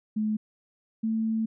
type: tone pair in turn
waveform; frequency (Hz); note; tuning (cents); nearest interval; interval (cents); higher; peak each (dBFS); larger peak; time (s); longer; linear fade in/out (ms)
sine; 214.8 / 222.2; A3 / A3; -41 / +17; minor second; 58; second; -24 / -24; neither; 0.16-0.37 / 1.03-1.46; second; 10
effects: none